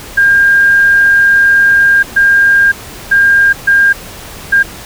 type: tone bursts at uneven times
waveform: sine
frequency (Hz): 1606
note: G6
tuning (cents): +41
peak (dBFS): -4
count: 5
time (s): 0.17-2.03 / 2.16-2.72 / 3.11-3.53 / 3.67-3.93 / 4.52-4.63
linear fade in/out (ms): 10
effects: pink hiss -29 dBFS RMS until 4.85 s